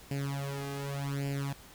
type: tone with flanger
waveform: sawtooth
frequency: 139.7 Hz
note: C#3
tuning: 14 cents sharp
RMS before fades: -35 dBFS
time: 0.11-1.53 s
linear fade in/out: 2 ms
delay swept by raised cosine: 0.4 to 2.5 ms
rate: 0.86 Hz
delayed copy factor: +0.95
effects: pink hiss -53 dBFS RMS until 1.74 s